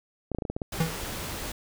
clicks, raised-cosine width 2 ms, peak -17 dBFS, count 8, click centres 0.317 / 0.348 / 0.386 / 0.422 / 0.452 / 0.5 / 0.565 / 0.618 s
pink noise, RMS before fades -35 dBFS, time 0.72-1.52 s, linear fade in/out 5 ms
square tone with exponential decay, 163 Hz, E3, 19 cents flat, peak -21 dBFS, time 0.8-1.01 s, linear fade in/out 5 ms, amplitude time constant 44 ms
effects none

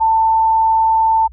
sine tone, 891 Hz, A5, 22 cents sharp, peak -10 dBFS, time 0-1.28 s, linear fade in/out 20 ms, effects added 60 Hz sine -36 dBFS peak until 1.32 s

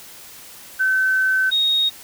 sine tone pair in turn, 1530 / 3741 Hz, G6 / A#7, -42 / +5 cents, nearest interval octave + minor third, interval 1547 cents, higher second, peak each -15 dBFS, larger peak neither, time 0.79-1.51 / 1.51-1.9 s, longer first, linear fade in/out 20 ms, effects white hiss -41 dBFS RMS until 2.03 s

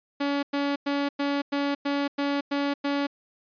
sawtooth tone bursts, 283.4 Hz, C#4, 38 cents sharp, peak -20 dBFS, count 9, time 0.2-3.07 s, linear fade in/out 10 ms, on 230 ms, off 100 ms, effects resampled to 11025 Hz

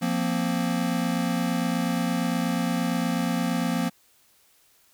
square chord, F suspended fourth, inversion none, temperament equal, 174.61 / 233.1 / 261.6 Hz, F3 / Bb3 / C4, 0 / 0 / 0 cents, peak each -28 / -28 / -30 dBFS, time 0.01-3.9 s, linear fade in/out 20 ms, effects white hiss -61 dBFS RMS until 4.93 s

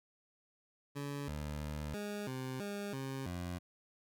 20% pulse tone with pitch steps, 142.4 / 74.5 / 75.1 / 206.3 / 130.1 / 202.9 / 134.3 / 88.3 Hz, C#3 / D2 / D2 / G#3 / C3 / G#3 / C3 / F2, +47 / +25 / +39 / -11 / -9 / -40 / +46 / +20 cents, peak -34 dBFS, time 0.95-3.59 s, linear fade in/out 20 ms, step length 330 ms, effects none

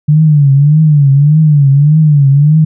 sine tone with vibrato, 146.83 Hz, D3, in tune, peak -3 dBFS, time 0.08-2.65 s, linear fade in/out 10 ms, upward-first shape triangle, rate 1.7 Hz, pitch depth 140 cents each way, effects none

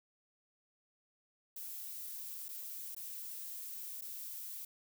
violet noise with dropouts, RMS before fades -45 dBFS, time 1.56-4.65 s, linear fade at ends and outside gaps 5 ms, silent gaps 2.484-2.489 / 2.949-2.964 / 4.012-4.019 s, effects none

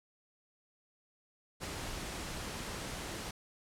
pink noise with ADSR envelope, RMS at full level -39 dBFS, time 1.6-3.31 s, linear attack 34 ms, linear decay 39 ms, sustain -2 dB, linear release 4 ms, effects low-pass 10000 Hz 12 dB/octave

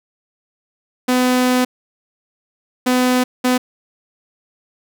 sawtooth tone bursts at uneven times, 251.7 Hz, B3, 33 cents sharp, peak -9 dBFS, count 3, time 1.08-1.65 / 2.86-3.24 / 3.44-3.58 s, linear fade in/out 10 ms, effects none

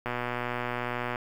click train, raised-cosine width 0.5 ms, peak -16 dBFS, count 135, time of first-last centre 0.06-1.158 s, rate 122 Hz, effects 8-bit

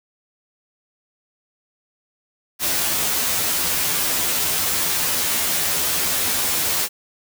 white noise with comb filter, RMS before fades -21 dBFS, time 2.59-6.89 s, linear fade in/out 50 ms, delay 12 ms, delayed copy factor +1, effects none

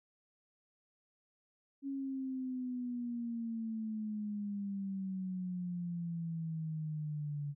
sine exponential sweep, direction down, 277.2 to 143.1 Hz, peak -36 dBFS, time 1.82-7.55 s, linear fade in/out 50 ms, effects none

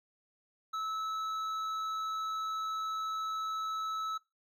sine tone with hard clipping, 1303 Hz, E6, 20 cents flat, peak -35 dBFS, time 0.73-4.18 s, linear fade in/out 10 ms, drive 7 dB, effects noise-tail reverb RT60 0.2 s tail -19 dB re dry

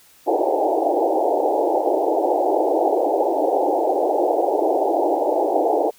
white band-pass noise, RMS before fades -19 dBFS, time 0.26-5.91 s, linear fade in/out 20 ms, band 300 to 850 Hz, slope 96 dB/octave, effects white hiss -52 dBFS RMS until 5.98 s

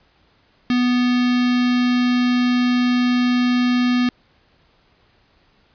square tone with notch filter, 246.9 Hz, B3, in tune, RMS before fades -17 dBFS, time 0.7-4.09 s, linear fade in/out 2 ms, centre 620 Hz, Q 0.61, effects pink hiss -58 dBFS RMS until 5.74 s + resampled to 11025 Hz

